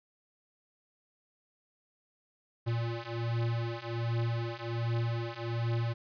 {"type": "beating tone pair", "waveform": "square", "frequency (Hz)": [115.9, 117.2], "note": ["A#2", "A#2"], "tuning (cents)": [-10, 10], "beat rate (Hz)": 1.3, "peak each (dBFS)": [-35, -34], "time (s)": [2.66, 5.94], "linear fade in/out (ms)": 20, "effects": ["resampled to 11025 Hz", "11-bit"]}